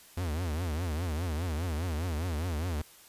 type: tone with vibrato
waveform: 45% pulse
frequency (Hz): 82.41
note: E2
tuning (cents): 0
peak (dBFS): -30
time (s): 0.17-2.82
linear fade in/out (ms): 5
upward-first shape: triangle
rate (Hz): 4.9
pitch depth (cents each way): 230
effects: white hiss -55 dBFS RMS until 3.08 s + resampled to 32000 Hz